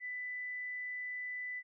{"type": "tone", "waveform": "sine", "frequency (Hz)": 1992, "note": "B6", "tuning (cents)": 14, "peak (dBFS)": -38, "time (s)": [0, 1.63], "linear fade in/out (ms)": 50, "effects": []}